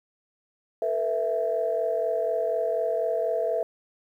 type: chord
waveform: sine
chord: A suspended second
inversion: none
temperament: equal with one note detuned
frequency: 449.8 / 493.9 / 659.3 Hz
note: A4 / B4 / E5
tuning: +38 / 0 / 0 cents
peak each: -29 / -29 / -25 dBFS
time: 0.82-3.63 s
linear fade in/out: 2 ms
effects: tanh soft clip ceiling -14 dBFS + 10-bit